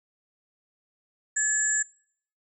sine tone cluster, 1720 / 7230 / 7670 Hz, A6 / A8 / A#8, -40 / +46 / +48 cents, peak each -27 dBFS, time 1.36-1.83 s, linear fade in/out 10 ms, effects noise-tail reverb RT60 0.6 s tail -26 dB re dry

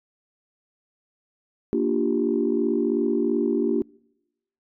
sine chord, G minor seventh, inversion first, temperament equal, 233.1 / 293.7 / 349.2 / 392 Hz, Bb3 / D4 / F4 / G4, 0 / 0 / 0 / 0 cents, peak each -25 dBFS, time 1.73-3.82 s, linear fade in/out 0 ms, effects noise-tail reverb RT60 0.9 s tail -26 dB re dry + tanh soft clip ceiling -10 dBFS

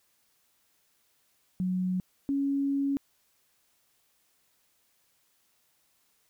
sine tone pair in turn, 183.8 / 278.1 Hz, F#3 / C#4, -11 / +6 cents, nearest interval perfect fifth, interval 717 cents, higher second, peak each -26 / -25 dBFS, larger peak second, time 1.6-2 / 2.29-2.97 s, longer second, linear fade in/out 0 ms, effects white hiss -70 dBFS RMS until 6.29 s

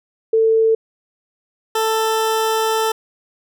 sine / 20% pulse tone pair in turn, 446.3 / 442.4 Hz, A4 / A4, +25 / +9 cents, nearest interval unison, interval 16 cents, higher first, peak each -11 dBFS, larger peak neither, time 0.33-0.75 / 1.75-2.92 s, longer second, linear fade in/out 5 ms, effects none

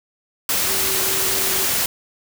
sine tone in noise, 383 Hz, G4, 40 cents flat, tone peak -31 dBFS, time 0.67-1.65 s, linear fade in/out 2 ms, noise white, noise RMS -20 dBFS, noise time 0.49-1.86 s, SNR -14 dB, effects none

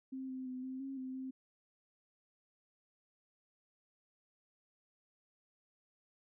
sine tone with pitch steps, 263.5 / 259.5 / 255 / 260.5 / 270.1 / 259.4 / 261.9 Hz, C4 / C4 / C4 / C4 / C#4 / C4 / C4, +12 / -14 / -44 / -7 / -45 / -15 / +2 cents, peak -40 dBFS, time 0.12-1.31 s, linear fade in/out 10 ms, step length 170 ms, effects none

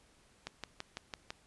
click train, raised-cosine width 0.2 ms, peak -22 dBFS, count 6, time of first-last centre 0.47-1.305 s, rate 5.99 Hz, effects pink hiss -66 dBFS RMS until 1.46 s + resampled to 24000 Hz

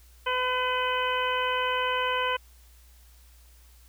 harmonic tone, 505 Hz, B4, 39 cents sharp, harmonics 1 / 2 / 3 / 4 / 5 / 6, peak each -31 / -28 / -32 / -37 / -34 / -33 dBFS, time 0.26-2.37 s, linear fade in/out 10 ms, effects added 60 Hz sine -52 dBFS peak until 3.88 s + white hiss -60 dBFS RMS until 3.88 s

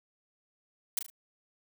blue noise with echo, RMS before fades -29 dBFS, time 0.97-0.99 s, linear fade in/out 2 ms, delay 37 ms, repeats 3, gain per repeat -8 dB, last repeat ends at 1.101 s, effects none

